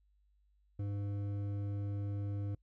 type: tone with hard clipping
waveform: triangle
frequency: 101.1 Hz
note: G#2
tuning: 46 cents flat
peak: -37 dBFS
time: 0.79-2.55 s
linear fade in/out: 5 ms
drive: 13 dB
effects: noise-tail reverb RT60 0.1 s tail -26 dB re dry + added 50 Hz sine -68 dBFS peak until 2.62 s